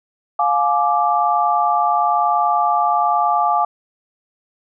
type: chord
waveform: sine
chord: D diminished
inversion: first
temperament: just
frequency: 704.8 / 845.8 / 1174.7 Hz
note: F5 / Ab5 / D6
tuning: +16 / +31 / 0 cents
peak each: -18 / -18 / -18 dBFS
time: 0.39-3.65 s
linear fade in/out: 5 ms
effects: none